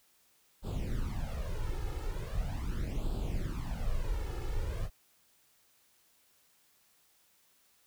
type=noise with flanger; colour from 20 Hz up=brown; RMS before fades=-34 dBFS; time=0.62-4.9 s; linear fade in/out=50 ms; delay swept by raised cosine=0.24 to 2.34 ms; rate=0.4 Hz; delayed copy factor=+0.8; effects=white hiss -68 dBFS RMS until 7.86 s